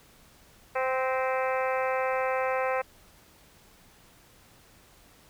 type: harmonic tone with a mistuned harmonic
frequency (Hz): 260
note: C4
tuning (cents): -11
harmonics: 2 / 3 / 4 / 5 / 6 / 7 / 8 / 9 / 10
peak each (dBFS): -28 / -32 / -34 / -36 / -38 / -39 / -40 / -41 / -42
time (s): 0.75-2.82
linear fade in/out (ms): 10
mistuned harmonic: 7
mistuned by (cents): +37
effects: pink hiss -57 dBFS RMS until 5.29 s